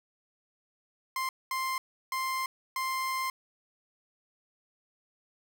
30% pulse tone bursts at uneven times, 1049 Hz, C6, 4 cents sharp, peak -27 dBFS, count 4, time 1.16-1.29 / 1.51-1.78 / 2.12-2.46 / 2.76-3.3 s, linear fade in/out 2 ms, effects none

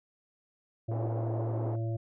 harmonic tone, 113.1 Hz, A2, 48 cents sharp, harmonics 1 / 3 / 5 / 6, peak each -30 / -40 / -44 / -46 dBFS, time 0.88-1.97 s, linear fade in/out 10 ms
white band-pass noise, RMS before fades -40 dBFS, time 0.91-1.76 s, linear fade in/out 5 ms, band 270 to 710 Hz, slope 24 dB/octave
effects none

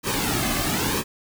pink noise with flanger, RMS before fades -24 dBFS, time 0.03-1.04 s, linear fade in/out 50 ms, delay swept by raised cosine 1.4 to 2.15 ms, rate 1 Hz, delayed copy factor -0.65, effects none

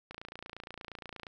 click train, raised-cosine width 0.3 ms, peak -27 dBFS, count 34, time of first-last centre 0.11-1.268 s, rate 28.5 Hz, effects none

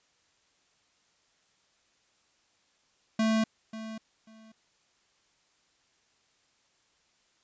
square tone with echo, 220.8 Hz, A3, 6 cents sharp, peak -24 dBFS, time 3.19-3.44 s, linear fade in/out 5 ms, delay 540 ms, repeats 2, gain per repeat -14 dB, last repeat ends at 4.52 s, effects white hiss -69 dBFS RMS until 7.43 s + resampled to 16000 Hz

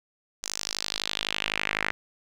sawtooth tone with band-pass filter sweep, 51.91 Hz, G#1, in tune, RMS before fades -31 dBFS, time 0.43-1.91 s, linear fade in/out 0 ms, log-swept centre 6500 to 1900 Hz, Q 2.6, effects none

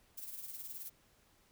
violet noise with tremolo, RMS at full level -44 dBFS, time 0.17-0.9 s, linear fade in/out 10 ms, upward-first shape sine, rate 19 Hz, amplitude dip 55%, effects pink hiss -69 dBFS RMS until 1.51 s

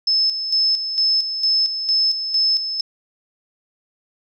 sine tone with tremolo, 5230 Hz, E8, 15 cents flat, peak -14 dBFS, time 0.07-2.81 s, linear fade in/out 5 ms, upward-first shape square, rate 2.2 Hz, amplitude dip 60%, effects none

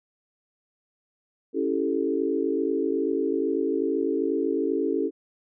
sine chord, A dominant seventh, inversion first, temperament equal, 277.2 / 329.6 / 392 / 440 Hz, C#4 / E4 / G4 / A4, 0 / 0 / 0 / 0 cents, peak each -28 dBFS, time 1.53-5.11 s, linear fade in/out 50 ms, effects none

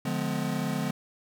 square chord, D diminished seventh, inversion none, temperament just, 146.83 / 176.2 / 211.4 / 253.7 Hz, D3 / F3 / Ab3 / Cb4, 0 / +16 / +31 / +47 cents, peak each -34 dBFS, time 0.05-0.91 s, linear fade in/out 5 ms, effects none

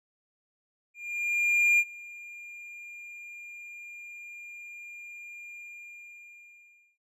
triangle tone with ADSR envelope, 2406 Hz, D7, 41 cents sharp, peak -17 dBFS, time 0.94-6.98 s, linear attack 850 ms, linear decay 50 ms, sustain -23 dB, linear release 1400 ms, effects resampled to 32000 Hz

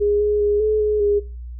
sine tone with pitch steps, 412 / 417.2 / 413 / 429 / 422.6 / 409.8 Hz, G#4 / G#4 / G#4 / A4 / G#4 / G#4, -14 / +8 / -10 / -44 / +30 / -23 cents, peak -15 dBFS, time 0-1.2 s, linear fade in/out 20 ms, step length 200 ms, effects noise-tail reverb RT60 0.3 s tail -20 dB re dry + added 60 Hz sine -30 dBFS peak until 1.59 s

